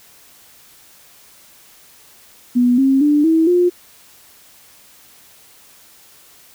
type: tone with pitch steps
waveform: sine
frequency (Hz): 245.1 / 268.8 / 294.9 / 323.4 / 354.7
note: B3 / C4 / D4 / E4 / F4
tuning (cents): -13 / +47 / +7 / -33 / +27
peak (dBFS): -10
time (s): 2.55-3.7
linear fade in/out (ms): 20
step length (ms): 230
effects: white hiss -47 dBFS RMS until 6.54 s